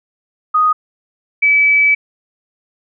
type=tone pair in turn; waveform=sine; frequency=1244.5 / 2296 Hz; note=D#6 / D7; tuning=0 / -40 cents; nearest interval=major seventh; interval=1060 cents; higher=second; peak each=-9 / -8 dBFS; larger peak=second; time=0.54-0.73 / 1.42-1.95 s; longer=second; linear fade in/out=10 ms; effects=none